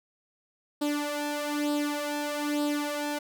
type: tone with flanger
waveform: sawtooth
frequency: 293.7 Hz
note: D4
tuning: in tune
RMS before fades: -30 dBFS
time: 0.81-3.19 s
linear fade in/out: 10 ms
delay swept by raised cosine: 0.23 to 2.23 ms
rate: 1.1 Hz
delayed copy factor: +0.7
effects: none